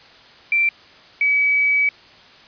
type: tone pair in turn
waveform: sine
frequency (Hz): 2349 / 2281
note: D7 / C#7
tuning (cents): 0 / +49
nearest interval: minor second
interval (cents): 51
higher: first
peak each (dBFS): -14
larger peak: neither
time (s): 0.52-0.69 / 1.21-1.89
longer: second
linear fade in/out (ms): 2
effects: white hiss -46 dBFS RMS until 2.47 s + resampled to 11025 Hz